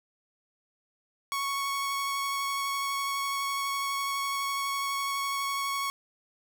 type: tone with vibrato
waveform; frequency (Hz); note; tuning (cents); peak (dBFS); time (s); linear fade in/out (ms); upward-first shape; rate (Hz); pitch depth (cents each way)
sawtooth; 1108.7; C#6; 0; -25; 1.32-5.9; 0; sine; 12; 10
effects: none